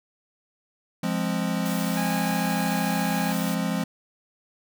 square chord, F minor, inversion none, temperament equal, 174.61 / 207.7 / 261.6 Hz, F3 / Ab3 / C4, 0 / 0 / 0 cents, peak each -28 / -29 / -31 dBFS, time 1.03-3.84 s, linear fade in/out 5 ms
white noise, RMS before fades -37 dBFS, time 1.65-3.55 s, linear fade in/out 10 ms
harmonic tone, 820 Hz, G#5, 22 cents flat, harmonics 1 / 2 / 3 / 5, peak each -30 / -36 / -40 / -44 dBFS, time 1.97-3.32 s, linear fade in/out 0 ms
effects none

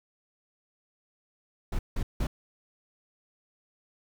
brown noise bursts, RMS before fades -28 dBFS, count 3, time 1.72-2.27 s, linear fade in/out 5 ms, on 70 ms, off 170 ms, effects none

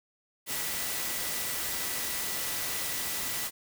sine tone in noise, 1966 Hz, B6, 8 cents flat, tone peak -44 dBFS, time 0.46-3.51 s, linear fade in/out 50 ms, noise white, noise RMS -33 dBFS, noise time 0.46-3.51 s, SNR -14 dB, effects none

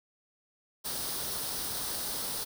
white noise with comb filter, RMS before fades -35 dBFS, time 0.84-2.45 s, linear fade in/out 20 ms, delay 0.21 ms, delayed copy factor +0.55, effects none

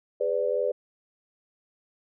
sine tone cluster, 411.3 / 502 / 586 Hz, G#4 / B4 / D5, -17 / +28 / -4 cents, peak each -30 / -26 / -28 dBFS, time 0.2-0.72 s, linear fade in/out 10 ms, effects none

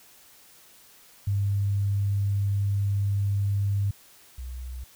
sine tone pair in turn, 100 / 63 Hz, G2 / B1, +35 / +35 cents, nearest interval minor sixth, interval 800 cents, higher first, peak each -22 / -33 dBFS, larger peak first, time 1.27-3.91 / 4.38-4.84 s, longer first, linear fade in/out 5 ms, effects white hiss -54 dBFS RMS until 4.95 s

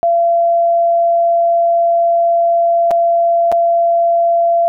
sine tone with dropouts, 681 Hz, F5, 44 cents flat, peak -9 dBFS, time 0.03-4.68 s, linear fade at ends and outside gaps 0 ms, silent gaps 2.908-2.913 / 3.517-3.524 s, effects none

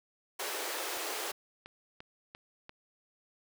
pink high-pass noise, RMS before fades -37 dBFS, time 0.39-1.32 s, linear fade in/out 10 ms, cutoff 340 Hz, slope 48 dB/octave
click train, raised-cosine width 0.3 ms, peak -30 dBFS, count 6, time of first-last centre 0.97-2.694 s, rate 2.9 Hz
effects none

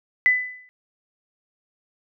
sine tone with exponential decay, 2001 Hz, B6, 22 cents sharp, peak -11 dBFS, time 0.26-0.69 s, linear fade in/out 0 ms, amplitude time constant 92 ms, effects none

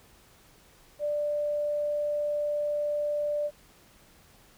sine tone, 590 Hz, D5, 8 cents sharp, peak -26 dBFS, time 0.99-3.51 s, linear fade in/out 50 ms, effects pink hiss -58 dBFS RMS until 4.57 s

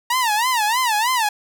sawtooth tone with vibrato, 929 Hz, A#5, 6 cents flat, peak -13 dBFS, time 0.1-1.29 s, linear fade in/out 5 ms, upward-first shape sine, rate 3.2 Hz, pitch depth 190 cents each way, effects none

